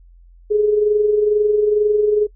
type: tone with amplitude modulation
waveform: sine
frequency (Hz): 420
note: G#4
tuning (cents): +19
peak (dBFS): -10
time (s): 0.5-2.27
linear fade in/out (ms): 20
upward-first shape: sine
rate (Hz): 22.2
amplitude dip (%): 50
effects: noise-tail reverb RT60 0.1 s tail -23 dB re dry + added 43 Hz sine -43 dBFS peak until 2.35 s